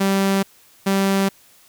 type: tone pair in turn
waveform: sawtooth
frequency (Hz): 195.1 / 195.1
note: G3 / G3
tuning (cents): -8 / -8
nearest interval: unison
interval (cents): 0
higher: neither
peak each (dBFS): -12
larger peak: neither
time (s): 0-0.43 / 0.86-1.29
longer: neither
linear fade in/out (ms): 10
effects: white hiss -52 dBFS RMS until 1.68 s